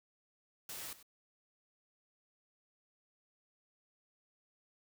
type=noise with echo; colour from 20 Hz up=white; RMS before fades=-45 dBFS; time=0.69-0.93 s; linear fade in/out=2 ms; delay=98 ms; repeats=1; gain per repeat=-15 dB; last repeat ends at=1.028 s; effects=none